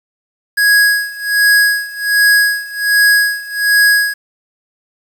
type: tone with tremolo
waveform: square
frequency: 1660 Hz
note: G#6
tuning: 1 cent flat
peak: -7 dBFS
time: 0.57-4.14 s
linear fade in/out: 10 ms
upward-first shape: sine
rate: 1.3 Hz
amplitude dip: 90%
effects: 7-bit